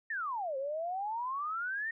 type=exponential two-way sweep; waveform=sine; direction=down then up; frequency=1864.7 to 523.3 to 1864.7 Hz; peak=-33 dBFS; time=0.1-1.91 s; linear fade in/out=5 ms; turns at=0.57 s; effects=none